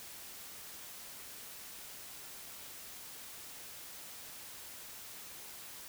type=silence; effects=white hiss -49 dBFS RMS until 5.88 s